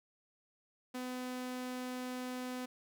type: tone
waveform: sawtooth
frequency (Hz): 252.1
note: B3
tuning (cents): +36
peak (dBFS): -35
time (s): 0.94-2.66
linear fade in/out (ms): 10
effects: none